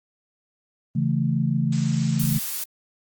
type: chord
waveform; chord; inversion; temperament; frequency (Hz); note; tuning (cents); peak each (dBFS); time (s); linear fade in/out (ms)
sine; A major; first; equal; 138.59 / 164.81 / 220; C#3 / E3 / A3; 0 / 0 / 0; -23 / -24 / -25; 0.95-2.39; 10
type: noise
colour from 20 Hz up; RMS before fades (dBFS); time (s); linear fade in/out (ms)
blue; -29; 1.72-2.64; 5
effects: Opus 24 kbps